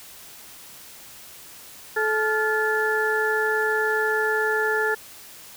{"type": "harmonic tone with a mistuned harmonic", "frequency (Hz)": 433.3, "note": "A4", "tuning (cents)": -27, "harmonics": [1, 2, 3, 4], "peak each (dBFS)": [-24, -29, -27, -24], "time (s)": [1.96, 4.95], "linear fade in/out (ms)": 10, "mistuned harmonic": 3, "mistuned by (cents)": 130, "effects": ["white hiss -44 dBFS RMS until 5.56 s"]}